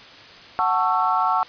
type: chord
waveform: sine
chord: F# minor seventh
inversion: none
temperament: just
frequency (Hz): 740 / 888 / 1110 / 1332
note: F#5 / A5 / C#6 / E6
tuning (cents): 0 / +16 / +2 / +18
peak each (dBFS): -23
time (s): 0.59-1.43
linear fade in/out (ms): 0
effects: white hiss -43 dBFS RMS until 1.48 s + resampled to 11025 Hz